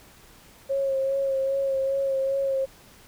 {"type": "tone with vibrato", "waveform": "sine", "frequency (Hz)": 542, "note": "C#5", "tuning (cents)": -39, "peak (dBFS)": -22, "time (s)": [0.69, 2.66], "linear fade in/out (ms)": 20, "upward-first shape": "sine", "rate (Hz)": 2.5, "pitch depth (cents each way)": 24, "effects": ["pink hiss -52 dBFS RMS until 3.07 s"]}